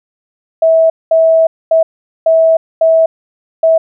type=tone bursts at uneven times; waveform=sine; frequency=650 Hz; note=E5; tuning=24 cents flat; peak=-5 dBFS; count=6; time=0.62-0.9 / 1.11-1.47 / 1.71-1.83 / 2.26-2.57 / 2.81-3.06 / 3.63-3.78 s; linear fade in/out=5 ms; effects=none